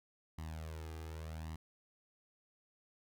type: tone with flanger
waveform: sawtooth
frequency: 79.5 Hz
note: D#2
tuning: 38 cents sharp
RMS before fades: -45 dBFS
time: 0.38-1.56 s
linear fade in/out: 5 ms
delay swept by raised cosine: 1 to 2.5 ms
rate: 0.86 Hz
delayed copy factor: +0.75
effects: none